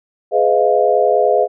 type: chord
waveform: sine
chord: F half-diminished seventh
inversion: first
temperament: just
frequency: 419.1 / 502.9 / 628.6 / 698.5 Hz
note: Ab4 / Cb5 / Eb5 / F5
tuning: +16 / +31 / +18 / 0 cents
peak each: -16 dBFS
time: 0.31-1.48 s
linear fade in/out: 50 ms
effects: none